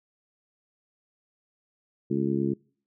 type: harmonic tone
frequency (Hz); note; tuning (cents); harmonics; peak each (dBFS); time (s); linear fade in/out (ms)
69.3; C#2; 0; 2 / 3 / 4 / 5 / 6; -31 / -28 / -31 / -28 / -35; 2.1-2.54; 10
effects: noise-tail reverb RT60 0.5 s tail -26 dB re dry